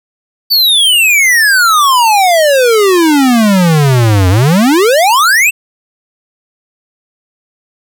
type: exponential two-way sweep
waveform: square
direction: down then up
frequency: 4601 to 89 to 2756 Hz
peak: -6 dBFS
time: 0.5-5.51 s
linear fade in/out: 20 ms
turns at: 4.29 s
effects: none